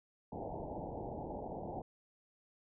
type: low-pass noise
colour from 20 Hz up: white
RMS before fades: -43 dBFS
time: 0.32-1.82 s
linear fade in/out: 5 ms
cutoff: 880 Hz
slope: 96 dB/octave
effects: none